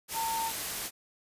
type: tone in noise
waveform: sine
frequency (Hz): 900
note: A5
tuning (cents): +39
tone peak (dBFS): -30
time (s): 0.13-0.52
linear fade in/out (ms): 50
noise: white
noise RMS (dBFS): -35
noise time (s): 0.08-0.91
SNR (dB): +2
effects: resampled to 32000 Hz